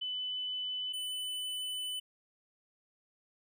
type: tone pair in turn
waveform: sine / square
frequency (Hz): 3002 / 3002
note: F#7 / F#7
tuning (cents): +24 / +24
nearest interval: unison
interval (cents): 0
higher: neither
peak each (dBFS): -34 / -36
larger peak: first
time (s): 0.01-0.93 / 0.93-2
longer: second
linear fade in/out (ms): 10
effects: none